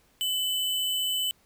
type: tone with sample-and-hold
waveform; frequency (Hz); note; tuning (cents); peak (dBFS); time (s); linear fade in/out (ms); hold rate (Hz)
sine; 3010; F#7; +29; -25; 0.21-1.31; 0; 11025
effects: pink hiss -64 dBFS RMS until 1.45 s